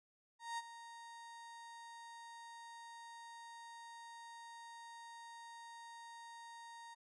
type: tone with ADSR envelope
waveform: 35% pulse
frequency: 930 Hz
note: A#5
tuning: 4 cents flat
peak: -37 dBFS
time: 0.39-6.95 s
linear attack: 190 ms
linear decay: 33 ms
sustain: -13 dB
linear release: 19 ms
effects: resampled to 22050 Hz